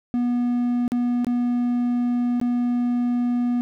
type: tone with dropouts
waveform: triangle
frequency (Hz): 243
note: B3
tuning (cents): -28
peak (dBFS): -17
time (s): 0.14-3.61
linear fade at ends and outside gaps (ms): 0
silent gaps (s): 0.879-0.919 / 1.246-1.268 / 2.4-2.414
effects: none

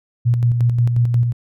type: tone with tremolo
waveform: sine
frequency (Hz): 119.6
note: A#2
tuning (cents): +45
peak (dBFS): -11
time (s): 0.25-1.33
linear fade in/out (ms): 20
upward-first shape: square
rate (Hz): 5.6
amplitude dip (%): 40
effects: none

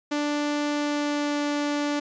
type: tone with pitch glide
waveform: sawtooth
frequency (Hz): 293.7 to 291.7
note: D4 to D4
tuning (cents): 0 to -12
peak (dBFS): -20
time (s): 0.11-2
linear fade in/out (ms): 10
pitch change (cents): -12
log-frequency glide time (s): 0.71-1.41
effects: resampled to 16000 Hz

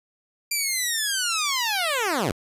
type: linear sweep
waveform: 10% pulse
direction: down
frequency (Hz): 2383 to 73.42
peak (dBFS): -14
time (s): 0.51-2.32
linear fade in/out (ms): 5
effects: resampled to 32000 Hz

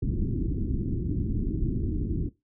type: low-pass noise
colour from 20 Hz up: pink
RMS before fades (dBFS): -28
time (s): 0.02-2.29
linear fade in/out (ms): 5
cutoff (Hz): 350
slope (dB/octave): 48
effects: noise-tail reverb RT60 0.2 s tail -17 dB re dry

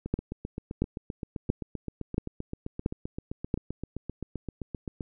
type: two click trains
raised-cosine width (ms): 3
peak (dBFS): -12 / -21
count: 6 / 39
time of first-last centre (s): 0.14-3.541 / 0.06-5.008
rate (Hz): 1.47 / 7.68
effects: none

